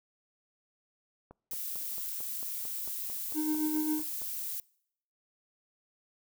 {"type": "click train", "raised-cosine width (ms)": 1, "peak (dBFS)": -35, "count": 14, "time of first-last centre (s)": [1.31, 4.218], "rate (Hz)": 4.47}
{"type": "noise", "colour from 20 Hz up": "violet", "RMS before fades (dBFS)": -37, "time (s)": [1.51, 4.6], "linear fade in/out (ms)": 2}
{"type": "tone with tremolo", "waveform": "triangle", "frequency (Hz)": 308.2, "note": "D#4", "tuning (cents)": -16, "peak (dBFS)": -25, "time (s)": [3.34, 4.03], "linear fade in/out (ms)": 50, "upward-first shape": "sine", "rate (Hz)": 7.4, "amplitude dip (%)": 45}
{"effects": ["noise-tail reverb RT60 0.7 s tail -25 dB re dry"]}